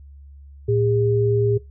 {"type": "tone pair together", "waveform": "sine", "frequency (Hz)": [113.79, 405.5], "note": ["A#2", "G#4"], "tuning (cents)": [-41, -41], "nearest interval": "octave + minor seventh", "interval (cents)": 2200, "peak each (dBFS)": -19, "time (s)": [0.68, 1.58], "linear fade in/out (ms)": 10, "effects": ["noise-tail reverb RT60 0.2 s tail -20 dB re dry", "added 70 Hz sine -40 dBFS peak until 1.7 s"]}